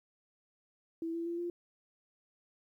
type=tone with pitch steps; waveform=sine; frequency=329.6 / 335.4 / 341.2 / 347.2 Hz; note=E4 / E4 / F4 / F4; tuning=0 / +30 / -40 / -10 cents; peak=-34 dBFS; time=1.02-1.5 s; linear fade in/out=2 ms; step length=120 ms; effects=12-bit